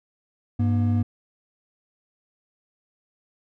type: tone pair together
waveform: triangle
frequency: 100.47 / 238.7 Hz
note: G2 / A#3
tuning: +43 / +41 cents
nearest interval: octave + minor third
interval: 1498 cents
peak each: -18 / -22 dBFS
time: 0.59-1.03 s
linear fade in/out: 10 ms
effects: none